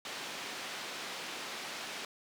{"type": "band-pass noise", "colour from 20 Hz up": "white", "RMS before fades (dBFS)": -42, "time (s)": [0.05, 2.05], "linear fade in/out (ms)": 2, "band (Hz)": [220, 4000], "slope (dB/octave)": 12, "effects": []}